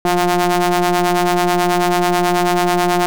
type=ring-modulated tone; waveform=sawtooth; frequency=178.2 Hz; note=F3; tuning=35 cents sharp; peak=-6 dBFS; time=0.05-3.06 s; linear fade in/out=0 ms; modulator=530 Hz; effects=none